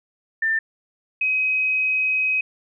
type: tone pair in turn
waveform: sine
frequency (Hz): 1789 / 2530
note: A6 / D#7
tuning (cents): +28 / +28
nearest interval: tritone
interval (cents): 600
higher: second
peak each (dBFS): -18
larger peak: neither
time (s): 0.42-0.59 / 1.21-2.41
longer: second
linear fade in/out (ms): 5
effects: none